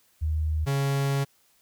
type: tone pair in turn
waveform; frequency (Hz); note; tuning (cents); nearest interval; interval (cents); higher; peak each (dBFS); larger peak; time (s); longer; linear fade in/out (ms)
sine / 45% pulse; 77.8 / 138.62; D#2 / C#3; 0 / 0; minor seventh; 1000; second; -23; neither; 0.21-0.66 / 0.66-1.25; second; 20
effects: white hiss -64 dBFS RMS until 1.61 s